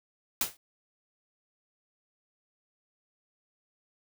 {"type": "noise with exponential decay", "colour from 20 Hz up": "white", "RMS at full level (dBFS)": -24, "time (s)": [0.41, 0.57], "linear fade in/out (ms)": 2, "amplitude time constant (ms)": 33, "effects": []}